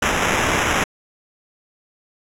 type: noise with sample-and-hold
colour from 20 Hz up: white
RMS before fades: -19 dBFS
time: 0.02-0.84 s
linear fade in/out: 5 ms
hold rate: 4410 Hz
effects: low-pass 10000 Hz 12 dB/octave